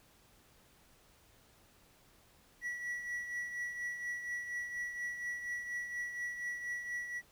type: tone with tremolo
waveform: triangle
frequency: 1941 Hz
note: B6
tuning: 31 cents flat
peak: -33 dBFS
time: 2.61-7.22 s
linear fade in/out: 50 ms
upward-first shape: triangle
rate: 4.2 Hz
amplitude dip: 60%
effects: pink hiss -65 dBFS RMS until 7.31 s